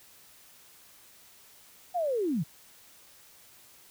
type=linear sweep; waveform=sine; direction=down; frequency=738 to 130.81 Hz; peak=-26 dBFS; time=1.94-2.44 s; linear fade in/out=20 ms; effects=white hiss -56 dBFS RMS until 3.9 s